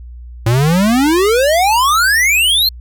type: exponential sweep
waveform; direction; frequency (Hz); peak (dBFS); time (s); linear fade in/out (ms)
square; up; 110 to 4301; -10; 0.46-2.69; 5
effects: added 60 Hz sine -29 dBFS peak until 2.8 s